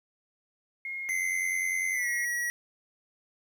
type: tone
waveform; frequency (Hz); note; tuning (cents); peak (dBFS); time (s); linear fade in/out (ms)
sine; 2147; C7; +44; -33; 0.85-2.25; 2
type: tone with pitch glide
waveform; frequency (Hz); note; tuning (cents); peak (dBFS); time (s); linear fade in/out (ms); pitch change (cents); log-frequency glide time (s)
square; 2057 to 1919.2; C7 to A#6; -30 to +50; -29; 1.09-2.5; 0; -120; 1.92-2.08
effects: 11-bit